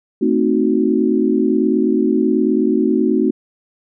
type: chord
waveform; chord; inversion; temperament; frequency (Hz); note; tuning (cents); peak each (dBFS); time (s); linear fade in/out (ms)
sine; A diminished seventh; none; equal with one note detuned; 223.1 / 261.6 / 311.1 / 370; A3 / C4 / Eb4 / Gb4; +24 / 0 / 0 / 0; -18; 0.21-3.31; 10
effects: none

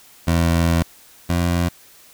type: tone pair in turn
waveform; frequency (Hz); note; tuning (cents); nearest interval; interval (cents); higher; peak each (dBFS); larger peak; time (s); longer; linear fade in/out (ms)
20% pulse; 83.9 / 86.71; E2 / F2; +31 / -12; minor second; 57; second; -10 / -12; first; 0.27-0.83 / 1.29-1.69; first; 10
effects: white hiss -48 dBFS RMS until 2.13 s

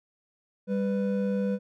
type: tone pair together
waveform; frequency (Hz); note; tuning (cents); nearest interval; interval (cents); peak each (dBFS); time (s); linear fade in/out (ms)
triangle; 198.1 / 496.3; G3 / B4; +18 / +8; octave + major third; 1590; -24 / -28; 0.67-1.59; 50
effects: none

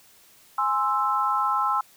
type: chord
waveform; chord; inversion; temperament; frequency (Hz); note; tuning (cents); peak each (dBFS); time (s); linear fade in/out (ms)
sine; Ab augmented; none; equal; 830.6 / 1046.5 / 1318.5; Ab5 / C6 / E6; 0 / 0 / 0; -27 / -25 / -24; 0.58-1.81; 5
effects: white hiss -55 dBFS RMS until 1.96 s

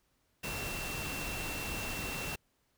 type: tone in noise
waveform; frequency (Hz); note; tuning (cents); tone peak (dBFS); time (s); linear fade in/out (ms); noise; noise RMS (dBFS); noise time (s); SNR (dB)
sine; 2705; E7; +44; -41; 0.43-2.36; 10; pink; -39; 0.43-2.36; -5
effects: pink hiss -75 dBFS RMS until 2.77 s

